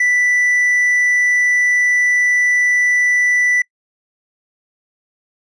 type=tone; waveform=triangle; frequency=1975.5 Hz; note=B6; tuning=in tune; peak=-10 dBFS; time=0-3.62 s; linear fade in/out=5 ms; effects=noise-tail reverb RT60 0.1 s tail -26 dB re dry + resampled to 22050 Hz